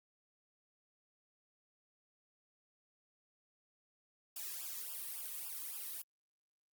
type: noise with flanger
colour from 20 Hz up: blue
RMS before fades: -44 dBFS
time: 4.36-6.02 s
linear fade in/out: 5 ms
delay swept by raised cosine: 0.48 to 1.41 ms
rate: 3.6 Hz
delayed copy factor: -0.9
effects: Opus 48 kbps